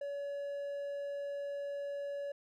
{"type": "tone", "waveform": "triangle", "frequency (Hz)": 567, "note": "C#5", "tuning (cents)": 39, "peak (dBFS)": -35, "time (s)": [0.01, 2.32], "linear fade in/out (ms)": 5, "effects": []}